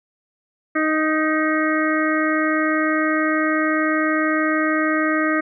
harmonic tone with a mistuned harmonic, 311.1 Hz, D#4, in tune, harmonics 1 / 2 / 4 / 5 / 6 / 7, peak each -20 / -25 / -24 / -26 / -25 / -30 dBFS, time 0.75-5.41 s, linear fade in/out 10 ms, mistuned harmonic 6, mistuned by +24 cents, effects none

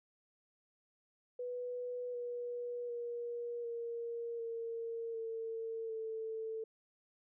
sine tone with pitch steps, 492.6 / 484.1 / 475.8 / 467.6 / 459.6 / 451.7 / 444 Hz, B4 / B4 / A#4 / A#4 / A#4 / A4 / A4, -5 / -35 / +35 / +5 / -25 / +45 / +16 cents, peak -38 dBFS, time 1.39-6.64 s, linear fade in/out 5 ms, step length 750 ms, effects none

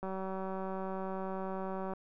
click train, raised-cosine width 1 ms, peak -26 dBFS, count 363, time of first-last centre 0.03-1.935 s, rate 190 Hz, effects none

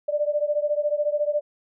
sine beating tone pair, 587.3 / 601.3 Hz, D5 / D5, 0 / +41 cents, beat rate 14 Hz, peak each -23 / -25 dBFS, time 0.08-1.41 s, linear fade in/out 10 ms, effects none

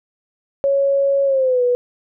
sine tone with pitch glide, 554 to 490.7 Hz, C#5 to B4, -1 to -11 cents, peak -13 dBFS, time 0.64-1.75 s, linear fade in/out 0 ms, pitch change -210 cents, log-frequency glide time 1.25-1.63 s, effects none

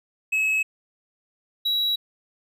triangle tone pair in turn, 2575 / 3887 Hz, E7 / B7, -41 / -28 cents, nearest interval perfect fifth, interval 713 cents, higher second, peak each -18 / -19 dBFS, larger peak first, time 0.32-0.63 / 1.65-1.96 s, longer neither, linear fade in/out 10 ms, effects none

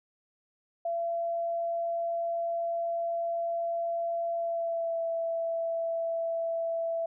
sine tone with pitch glide, 677 to 664.2 Hz, E5 to E5, +46 to +13 cents, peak -28 dBFS, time 0.85-7.06 s, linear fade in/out 5 ms, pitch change -33 cents, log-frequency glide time 4.34-5.01 s, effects none

